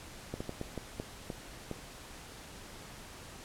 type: slowing click train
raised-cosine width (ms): 2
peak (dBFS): -23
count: 8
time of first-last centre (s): 0.34-1.713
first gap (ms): 65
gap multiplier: 1.36
effects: pink hiss -49 dBFS RMS until 3.44 s + low-pass 11000 Hz 12 dB/octave